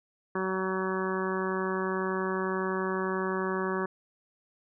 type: harmonic tone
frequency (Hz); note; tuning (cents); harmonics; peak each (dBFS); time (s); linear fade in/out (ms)
188.4; F#3; +32; 1 / 2 / 3 / 4 / 5 / 6 / 7 / 8 / 9; -34 / -31 / -40 / -44 / -38 / -36 / -43 / -40 / -39; 0.35-3.86; 5
effects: none

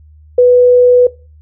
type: tone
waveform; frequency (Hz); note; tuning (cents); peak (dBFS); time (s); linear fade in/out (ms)
sine; 493.9; B4; 0; -3; 0.38-1.07; 5
effects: noise-tail reverb RT60 0.3 s tail -20 dB re dry + added 76 Hz sine -38 dBFS peak until 1.41 s

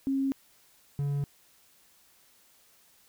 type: tone pair in turn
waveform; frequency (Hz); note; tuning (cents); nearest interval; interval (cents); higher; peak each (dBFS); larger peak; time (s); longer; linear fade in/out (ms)
sine / triangle; 270.8 / 142.21; C#4 / C#3; -40 / +45; major seventh; 1115; first; -25; neither; 0.07-0.32 / 0.99-1.24; neither; 0
effects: white hiss -62 dBFS RMS until 3.08 s

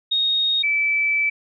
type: tone pair in turn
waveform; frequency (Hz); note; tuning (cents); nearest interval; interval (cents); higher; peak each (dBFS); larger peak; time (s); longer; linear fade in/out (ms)
sine; 3729 / 2313; A#7 / D7; 0 / -27; minor sixth; 827; first; -17; neither; 0.11-0.63 / 0.63-1.3; second; 10
effects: none

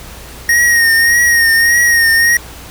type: tone with vibrato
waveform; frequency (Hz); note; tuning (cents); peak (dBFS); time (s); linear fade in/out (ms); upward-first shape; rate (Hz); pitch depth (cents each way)
square; 1864.7; A#6; 0; -8; 0.49-2.37; 2; triangle; 1.7; 50
effects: added 60 Hz sine -34 dBFS peak until 2.7 s + pink hiss -33 dBFS RMS until 2.7 s

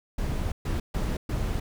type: noise bursts at uneven times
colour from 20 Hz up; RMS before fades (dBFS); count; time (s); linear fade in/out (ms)
brown; -28; 4; 0.18-0.52 / 0.65-0.8 / 0.94-1.17 / 1.29-1.6; 5
effects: none

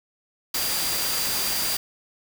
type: tone in noise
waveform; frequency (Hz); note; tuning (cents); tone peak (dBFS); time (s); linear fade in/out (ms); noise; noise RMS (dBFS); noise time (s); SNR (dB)
sine; 4750; D8; +19; -30; 0.54-1.77; 5; white; -26; 0.54-1.77; -7
effects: none

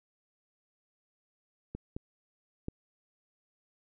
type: clicks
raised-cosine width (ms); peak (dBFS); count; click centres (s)
3; -25 / -24 / -22; 3; 1.75 / 1.965 / 2.684
effects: none

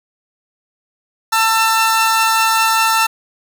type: tone pair together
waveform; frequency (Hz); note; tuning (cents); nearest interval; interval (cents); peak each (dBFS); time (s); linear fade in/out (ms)
sawtooth; 894 / 1338.5; A5 / E6; +27 / +26; perfect fifth; 699; -11; 1.32-3.07; 10
effects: none

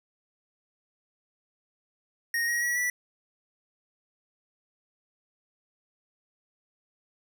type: tone with pitch steps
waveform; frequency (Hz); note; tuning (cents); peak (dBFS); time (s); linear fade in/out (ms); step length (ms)
square; 1863 / 1894.5 / 1926.5 / 1959; A#6 / A#6 / B6 / B6; -2 / +27 / -44 / -15; -26; 2.34-2.9; 2; 140
effects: none

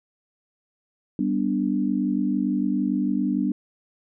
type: chord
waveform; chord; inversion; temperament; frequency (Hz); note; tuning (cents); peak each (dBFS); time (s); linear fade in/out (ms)
sine; G major; none; equal; 196 / 246.9 / 293.7; G3 / B3 / D4; 0 / 0 / 0; -25; 1.19-3.52; 2
effects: none

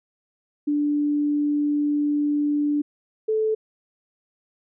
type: tone pair in turn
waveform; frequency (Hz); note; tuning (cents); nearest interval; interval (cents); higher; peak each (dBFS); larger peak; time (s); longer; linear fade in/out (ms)
sine; 293.3 / 436.2; D4 / A4; -2 / -15; perfect fifth; 687; second; -19 / -19; neither; 0.67-2.82 / 3.28-3.55; first; 10
effects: none

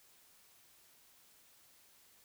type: silence
effects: white hiss -65 dBFS RMS until 2.24 s

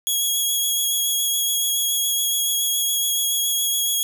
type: tone with vibrato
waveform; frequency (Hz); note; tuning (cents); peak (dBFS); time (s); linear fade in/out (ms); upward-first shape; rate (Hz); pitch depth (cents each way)
10% pulse; 3322; G#7; 0; -12; 0.07-4.03; 0; sine; 7.1; 16
effects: none

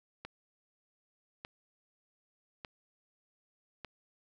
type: click train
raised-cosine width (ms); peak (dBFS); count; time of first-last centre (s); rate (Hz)
0.3; -26; 4; 0.25-3.847; 0.834
effects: none

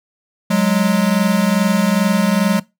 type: tone pair together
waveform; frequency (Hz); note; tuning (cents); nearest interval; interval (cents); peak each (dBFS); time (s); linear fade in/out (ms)
square; 185 / 207.4; F#3 / G#3; 0 / -2; major second; 198; -16; 0.5-2.6; 10
effects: noise-tail reverb RT60 0.2 s tail -20 dB re dry

